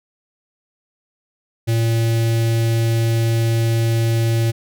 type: tone with notch filter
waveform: square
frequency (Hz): 114.5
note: A#2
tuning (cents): -31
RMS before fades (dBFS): -17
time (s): 1.67-4.52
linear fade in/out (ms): 20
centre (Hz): 1100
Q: 0.92
effects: none